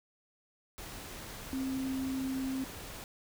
sine tone in noise, 264.4 Hz, C4, 18 cents sharp, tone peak -32 dBFS, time 1.53-2.64 s, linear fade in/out 0 ms, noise pink, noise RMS -45 dBFS, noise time 0.78-3.04 s, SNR +10 dB, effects none

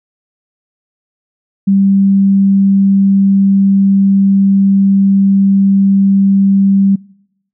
sine tone, 196 Hz, G3, in tune, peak -6 dBFS, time 1.67-6.96 s, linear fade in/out 10 ms, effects noise-tail reverb RT60 0.9 s tail -26 dB re dry

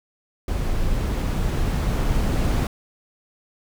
brown noise with level ramp, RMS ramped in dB -24 to -19 dBFS, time 0.48-2.67 s, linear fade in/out 2 ms, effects none

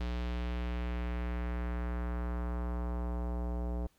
square tone with low-pass filter sweep, 60.1 Hz, B1, 46 cents flat, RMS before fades -35 dBFS, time 0-3.87 s, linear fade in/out 5 ms, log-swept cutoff 3900 to 680 Hz, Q 1.4, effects pink hiss -71 dBFS RMS until 3.98 s

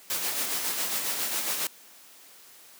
white noise with tremolo, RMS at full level -28 dBFS, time 0.1-1.67 s, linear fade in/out 2 ms, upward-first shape sine, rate 7.3 Hz, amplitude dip 40%, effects white hiss -52 dBFS RMS until 2.79 s + high-pass 200 Hz 12 dB/octave

